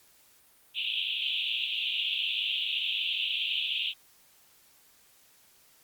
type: band-pass noise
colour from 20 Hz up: pink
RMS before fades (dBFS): -31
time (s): 0.74-3.94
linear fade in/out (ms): 50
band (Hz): 2600 to 3600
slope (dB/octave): 96
effects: white hiss -61 dBFS RMS until 5.83 s + Opus 48 kbps